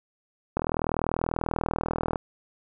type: click train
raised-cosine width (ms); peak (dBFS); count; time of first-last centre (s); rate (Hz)
1; -12; 65; 0.57-2.158; 40.3
effects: none